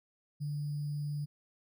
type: tone with sample-and-hold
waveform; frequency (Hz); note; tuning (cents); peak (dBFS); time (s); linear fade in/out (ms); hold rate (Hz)
sine; 146.83; D3; 0; -33; 0.4-1.26; 20; 4900
effects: none